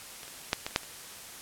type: clicks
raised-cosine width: 0.2 ms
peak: -25 / -30 / -7 / -15 / -30 / -6 / -27 dBFS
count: 7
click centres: 0.232 / 0.28 / 0.531 / 0.665 / 0.709 / 0.761 / 0.833 s
effects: white hiss -45 dBFS RMS until 1.41 s + low-pass 12000 Hz 12 dB/octave